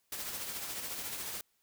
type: noise with tremolo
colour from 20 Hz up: white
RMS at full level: -38 dBFS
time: 0.12-1.41 s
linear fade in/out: 2 ms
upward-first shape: triangle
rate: 14 Hz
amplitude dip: 45%
effects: white hiss -75 dBFS RMS until 1.62 s